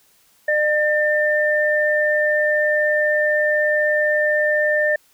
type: tone pair together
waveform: sine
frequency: 603.5 / 1796 Hz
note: D5 / A6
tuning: +47 / +35 cents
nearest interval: octave + perfect fifth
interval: 1888 cents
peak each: -18 / -18 dBFS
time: 0.48-4.96 s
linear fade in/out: 5 ms
effects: white hiss -57 dBFS RMS until 5.13 s